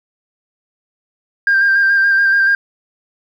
sine tone with vibrato, 1591 Hz, G6, 25 cents sharp, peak -8 dBFS, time 1.47-2.55 s, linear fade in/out 2 ms, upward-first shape square, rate 7 Hz, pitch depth 22 cents each way, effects tanh soft clip ceiling -6 dBFS + 8-bit

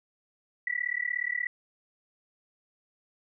sine tone with amplitude modulation, 1957 Hz, B6, 16 cents flat, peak -24 dBFS, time 0.67-1.47 s, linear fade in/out 2 ms, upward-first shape sine, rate 36.8 Hz, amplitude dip 100%, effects none

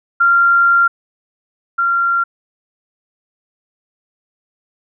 sine tone pair in turn, 1385 / 1380 Hz, F6 / F6, -15 / -21 cents, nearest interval unison, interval 6 cents, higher first, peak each -8 / -12 dBFS, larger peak first, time 0.2-0.88 / 1.78-2.24 s, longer first, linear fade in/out 10 ms, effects none

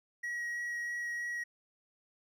triangle tone with vibrato, 1907 Hz, A#6, 39 cents sharp, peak -33 dBFS, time 0.23-1.44 s, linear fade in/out 10 ms, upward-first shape sine, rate 3.1 Hz, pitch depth 8 cents each way, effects none

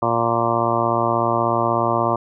harmonic tone, 116.54 Hz, A#2, in tune, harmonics 1 / 2 / 3 / 4 / 5 / 6 / 7 / 8 / 9 / 10, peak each -27 / -28 / -25 / -30 / -24 / -24 / -30 / -25 / -24 / -25 dBFS, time 0.02-2.16 s, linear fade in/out 5 ms, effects none

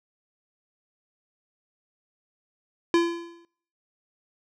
square tone with exponential decay, 340 Hz, F4, 46 cents flat, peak -16 dBFS, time 2.94-3.45 s, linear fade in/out 1 ms, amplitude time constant 110 ms, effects noise-tail reverb RT60 0.7 s tail -24 dB re dry + low-pass 5000 Hz 12 dB/octave

